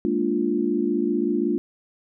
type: chord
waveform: sine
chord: Bb dominant seventh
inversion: third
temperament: equal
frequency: 207.7 / 233.1 / 293.7 / 349.2 Hz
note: Ab3 / Bb3 / D4 / F4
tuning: 0 / 0 / 0 / 0 cents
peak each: -28 / -26 / -25 / -24 dBFS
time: 0.05-1.58 s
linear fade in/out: 0 ms
effects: none